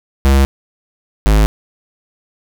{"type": "tone pair in turn", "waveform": "square", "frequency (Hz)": [68, 52.61], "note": ["C#2", "G#1"], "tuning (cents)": [-33, 23], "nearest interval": "major third", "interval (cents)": 444, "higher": "first", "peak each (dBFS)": -8, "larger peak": "neither", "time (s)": [[0.25, 0.45], [1.26, 1.46]], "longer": "neither", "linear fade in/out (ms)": 0, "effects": []}